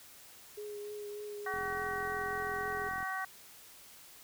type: tone with vibrato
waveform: sine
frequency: 415.3 Hz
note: G#4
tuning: in tune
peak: -40 dBFS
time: 0.57-2.89 s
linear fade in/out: 10 ms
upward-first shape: triangle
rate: 3.4 Hz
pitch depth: 19 cents each way
type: harmonic tone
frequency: 379.4 Hz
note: F#4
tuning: 43 cents sharp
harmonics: 2 / 3 / 4 / 5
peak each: -40 / -40 / -40 / -40 dBFS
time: 1.46-3.25 s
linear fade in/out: 5 ms
type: click train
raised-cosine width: 3 ms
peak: -37 dBFS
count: 65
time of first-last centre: 1.54-3.028 s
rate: 43 Hz
effects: white hiss -55 dBFS RMS until 4.23 s